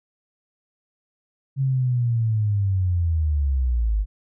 sine linear sweep, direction down, 137 to 48.78 Hz, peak -18 dBFS, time 1.56-4.06 s, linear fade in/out 50 ms, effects none

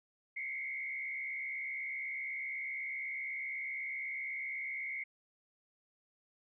sine tone with frequency modulation, 2148 Hz, C7, 45 cents sharp, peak -37 dBFS, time 0.36-5.04 s, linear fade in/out 10 ms, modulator 68 Hz, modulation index 1.4, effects none

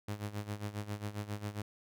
sawtooth tone with tremolo, 103.83 Hz, G#2, in tune, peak -31 dBFS, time 0.08-1.62 s, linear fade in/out 5 ms, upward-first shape sine, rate 7.4 Hz, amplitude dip 80%, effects none

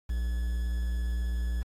triangle tone with quantisation, 59.1 Hz, A#1, 24 cents sharp, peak -25 dBFS, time 0.09-1.63 s, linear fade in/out 10 ms, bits 8, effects AAC 48 kbps

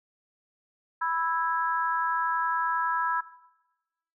harmonic tone, 329.6 Hz, E4, in tune, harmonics 3 / 4 / 5, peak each -28 / -30 / -32 dBFS, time 1.01-3.21 s, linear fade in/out 10 ms, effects noise-tail reverb RT60 1.0 s tail -17 dB re dry

